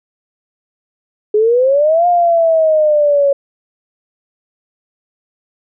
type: exponential two-way sweep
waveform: sine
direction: up then down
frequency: 415.3 to 711 to 555 Hz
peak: -8 dBFS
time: 1.34-3.33 s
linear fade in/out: 5 ms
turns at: 2.07 s
effects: none